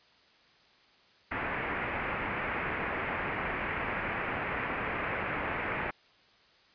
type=low-pass noise; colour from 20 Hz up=white; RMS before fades=-34 dBFS; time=1.31-5.91 s; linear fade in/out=10 ms; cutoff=2400 Hz; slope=48 dB/octave; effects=white hiss -62 dBFS RMS until 6.74 s + resampled to 11025 Hz